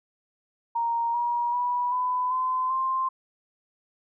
sine tone with pitch steps, 932.3 / 954.6 / 977.5 / 1000.9 / 1024.9 / 1049.5 Hz, A#5 / A#5 / B5 / B5 / C6 / C6, 0 / +41 / -18 / +23 / -36 / +5 cents, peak -23 dBFS, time 0.75-3.09 s, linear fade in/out 10 ms, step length 390 ms, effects none

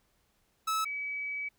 45% pulse / sine tone pair in turn, 1300 / 2283 Hz, E6 / D7, -24 / -50 cents, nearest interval minor seventh, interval 974 cents, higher second, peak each -28 / -33 dBFS, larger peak first, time 0.67-0.85 / 0.85-1.49 s, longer second, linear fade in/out 10 ms, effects pink hiss -72 dBFS RMS until 1.58 s

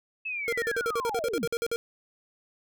sine linear sweep, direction down, 2637 to 129.6 Hz, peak -30 dBFS, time 0.25-1.46 s, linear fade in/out 10 ms
square tone bursts, 466.2 Hz, A#4, in tune, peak -27 dBFS, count 14, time 0.48-1.76 s, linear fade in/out 0 ms, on 45 ms, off 50 ms
effects none

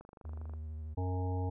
click train, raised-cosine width 1 ms, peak -38 dBFS, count 14, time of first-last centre 0.01-0.536 s, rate 24.7 Hz
triangle tone with vibrato, 77.7 Hz, D#2, 2 cents flat, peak -37 dBFS, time 0.24-0.95 s, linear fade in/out 20 ms, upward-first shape square, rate 13 Hz, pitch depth 29 cents each way
harmonic tone, 91.7 Hz, F#2, 15 cents flat, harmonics 1 / 3 / 5 / 7 / 9 / 10, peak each -32 / -42 / -43 / -50 / -44 / -53 dBFS, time 0.97-1.5 s, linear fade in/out 10 ms
effects none

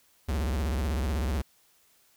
square tone with vibrato, 70.2 Hz, C#2, 22 cents sharp, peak -27 dBFS, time 0.28-1.42 s, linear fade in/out 10 ms, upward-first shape sine, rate 16 Hz, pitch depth 280 cents each way, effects white hiss -64 dBFS RMS until 2.16 s

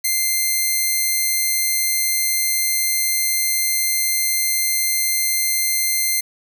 5% pulse tone, 2088 Hz, C7, 4 cents flat, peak -7 dBFS, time 0.04-6.21 s, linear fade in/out 10 ms, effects none

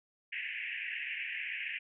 white band-pass noise, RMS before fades -39 dBFS, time 0.32-1.79 s, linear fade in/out 10 ms, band 1700 to 2800 Hz, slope 96 dB/octave, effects none

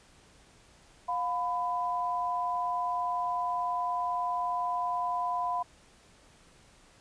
sine tone pair together, 710 / 1000.3 Hz, F5 / B5, +28 / +22 cents, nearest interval tritone, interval 594 cents, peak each -32 / -30 dBFS, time 1.08-5.63 s, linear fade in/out 10 ms, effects pink hiss -59 dBFS RMS until 7 s + resampled to 22050 Hz

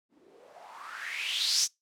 violet noise with low-pass filter sweep, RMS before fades -33 dBFS, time 0.09-1.68 s, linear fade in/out 50 ms, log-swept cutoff 260 to 6300 Hz, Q 5.1, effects noise-tail reverb RT60 0.2 s tail -25 dB re dry

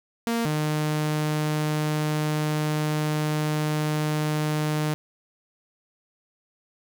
sawtooth tone pair in turn, 232 / 152.42 Hz, A#3 / D#3, -8 / -35 cents, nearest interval perfect fifth, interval 727 cents, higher first, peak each -19 dBFS, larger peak neither, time 0.27-0.45 / 0.45-4.94 s, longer second, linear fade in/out 0 ms, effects none

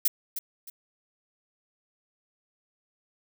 violet noise with echo, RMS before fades -22 dBFS, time 0.05-0.08 s, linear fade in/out 5 ms, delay 310 ms, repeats 2, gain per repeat -10 dB, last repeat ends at 0.7 s, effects none

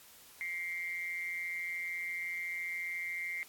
sine tone with amplitude modulation, 2100 Hz, C7, 6 cents sharp, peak -32 dBFS, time 0.41-3.43 s, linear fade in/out 0 ms, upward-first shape sine, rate 174 Hz, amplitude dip 75%, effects white hiss -57 dBFS RMS until 3.48 s + AAC 64 kbps

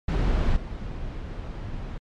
brown noise with level steps, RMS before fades -22 / -33 dBFS, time 0.08-1.98 s, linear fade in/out 5 ms, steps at 0.56 s, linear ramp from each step 5 ms, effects low-pass 4000 Hz 12 dB/octave + MP3 64 kbps

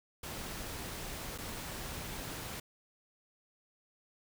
pink noise with dropouts, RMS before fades -42 dBFS, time 0.23-2.6 s, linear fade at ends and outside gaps 5 ms, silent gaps 1.379-1.384 s, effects none

